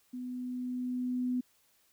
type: tone with level ramp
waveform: sine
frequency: 250 Hz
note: B3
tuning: 21 cents sharp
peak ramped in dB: -37 to -28 dBFS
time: 0.13-1.41 s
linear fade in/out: 10 ms
effects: white hiss -69 dBFS RMS until 1.92 s